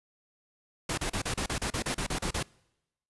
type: noise bursts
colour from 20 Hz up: pink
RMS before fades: -31 dBFS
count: 13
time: 0.89-2.429 s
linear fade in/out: 5 ms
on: 87 ms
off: 34 ms
effects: noise-tail reverb RT60 0.9 s tail -25 dB re dry + resampled to 24000 Hz